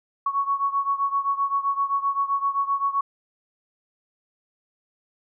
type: beating tone pair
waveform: sine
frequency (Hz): 1110 / 1117.7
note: C#6 / C#6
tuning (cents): +2 / +14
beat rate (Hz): 7.7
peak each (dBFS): -23 / -26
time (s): 0.26-3.01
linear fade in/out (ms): 5
effects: none